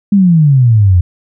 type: exponential sweep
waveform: sine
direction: down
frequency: 207.7 to 85.4 Hz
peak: -4 dBFS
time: 0.12-1.01 s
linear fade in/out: 5 ms
effects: none